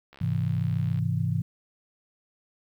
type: click train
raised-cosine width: 0.3 ms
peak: -33 dBFS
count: 60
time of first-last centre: 0.13-0.989 s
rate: 68.7 Hz
type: chord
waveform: sine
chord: Ab augmented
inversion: none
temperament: equal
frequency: 103.83 / 130.81 / 164.81 Hz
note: Ab2 / C3 / E3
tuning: 0 / 0 / 0 cents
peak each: -28 dBFS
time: 0.21-1.42 s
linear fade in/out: 5 ms
effects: 10-bit